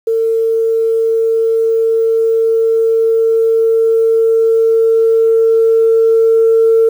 sine tone with level ramp, 451.8 Hz, A4, 46 cents sharp, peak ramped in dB -10 to -5 dBFS, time 0.07-6.89 s, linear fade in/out 5 ms, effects tanh soft clip ceiling -2 dBFS + 7-bit

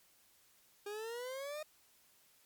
40% pulse exponential sweep, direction up, 403.6 to 621 Hz, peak -40 dBFS, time 0.86-1.63 s, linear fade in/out 5 ms, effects white hiss -68 dBFS RMS until 2.45 s + MP3 96 kbps

